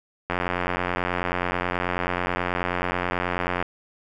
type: click train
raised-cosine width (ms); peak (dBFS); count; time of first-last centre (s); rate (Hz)
0.5; -9; 298; 0.3-3.626; 89.3
effects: none